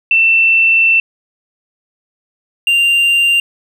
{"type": "tone pair in turn", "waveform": ["sine", "triangle"], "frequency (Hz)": [2679, 2784], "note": ["E7", "F7"], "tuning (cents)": [27, -6], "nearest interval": "minor second", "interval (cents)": 67, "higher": "second", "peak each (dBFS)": -7, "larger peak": "neither", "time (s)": [[0.11, 1], [2.67, 3.4]], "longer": "first", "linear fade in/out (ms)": 2, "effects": []}